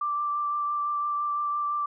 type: tone with vibrato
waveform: sine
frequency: 1174.7 Hz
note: D6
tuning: in tune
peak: -25 dBFS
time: 0.01-1.86 s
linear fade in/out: 5 ms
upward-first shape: triangle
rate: 5.9 Hz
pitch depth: 14 cents each way
effects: none